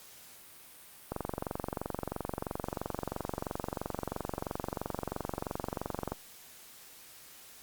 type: click train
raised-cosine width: 1 ms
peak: -19 dBFS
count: 116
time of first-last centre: 1.12-6.12 s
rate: 23 Hz
effects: white hiss -53 dBFS RMS until 7.62 s + Opus 48 kbps